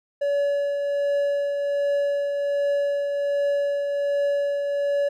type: tone with tremolo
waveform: triangle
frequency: 569 Hz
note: C#5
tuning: 45 cents sharp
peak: -17 dBFS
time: 0.21-5.09 s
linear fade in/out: 10 ms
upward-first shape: triangle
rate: 1.3 Hz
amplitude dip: 40%
effects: none